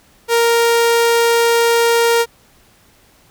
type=tone; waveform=sawtooth; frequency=466.2 Hz; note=A#4; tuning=in tune; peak=-7 dBFS; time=0.28-2.26 s; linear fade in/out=50 ms; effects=pink hiss -51 dBFS RMS until 3.3 s